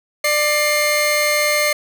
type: tone pair together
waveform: sawtooth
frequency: 594 / 2117 Hz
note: D5 / C7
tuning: +20 / +20 cents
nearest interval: octave + minor seventh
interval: 2200 cents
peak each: -14 dBFS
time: 0.24-1.73 s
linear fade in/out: 5 ms
effects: none